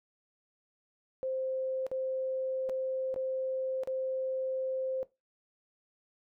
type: tone with dropouts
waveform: sine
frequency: 523.3 Hz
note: C5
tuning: in tune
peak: -31 dBFS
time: 1.23-5.03 s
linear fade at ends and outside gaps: 0 ms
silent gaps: 1.866-1.915 / 2.691-2.696 / 3.142-3.161 / 3.835-3.874 s
effects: noise-tail reverb RT60 0.2 s tail -17 dB re dry